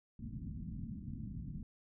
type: low-pass noise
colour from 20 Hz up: white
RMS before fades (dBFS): -44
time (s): 0.19-1.63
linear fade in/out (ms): 2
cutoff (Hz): 240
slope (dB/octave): 48
effects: none